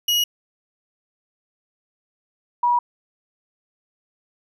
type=tone pair in turn; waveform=35% pulse / sine; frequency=2900 / 965.6 Hz; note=F#7 / B5; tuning=-35 / -39 cents; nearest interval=octave + perfect fifth; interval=1904 cents; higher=first; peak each=-15 / -15 dBFS; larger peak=neither; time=0.08-0.24 / 2.63-2.79 s; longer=neither; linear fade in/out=5 ms; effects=none